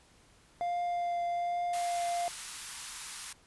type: tone with vibrato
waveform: triangle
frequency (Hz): 698.5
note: F5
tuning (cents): 0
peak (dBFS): -28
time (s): 0.61-2.28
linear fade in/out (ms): 0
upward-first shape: triangle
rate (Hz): 1.2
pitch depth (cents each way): 11
type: high-pass noise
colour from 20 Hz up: white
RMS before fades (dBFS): -41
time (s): 1.73-3.33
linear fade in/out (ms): 5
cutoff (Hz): 860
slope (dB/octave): 48
effects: pink hiss -62 dBFS RMS until 3.46 s + resampled to 24000 Hz